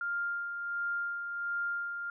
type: tone with tremolo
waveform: sine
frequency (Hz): 1400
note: F6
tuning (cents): +4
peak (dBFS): -30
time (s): 0.01-2.1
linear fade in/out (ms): 2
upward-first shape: sine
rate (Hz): 1.4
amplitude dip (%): 45
effects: none